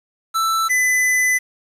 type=tone pair in turn; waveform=square; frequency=1326 / 2006 Hz; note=E6 / B6; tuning=+10 / +26 cents; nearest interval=perfect fifth; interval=716 cents; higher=second; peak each=-17 / -15 dBFS; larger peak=second; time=0.34-0.69 / 0.69-1.39 s; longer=second; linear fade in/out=20 ms; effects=resampled to 32000 Hz + 7-bit